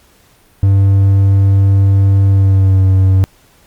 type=tone with pitch glide; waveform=triangle; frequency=98 to 94.99 Hz; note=G2 to F#2; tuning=0 to +46 cents; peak=-4 dBFS; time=0.63-3.24 s; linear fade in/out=0 ms; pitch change=-54 cents; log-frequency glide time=2.28-2.84 s; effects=pink hiss -49 dBFS RMS until 3.66 s + Opus 48 kbps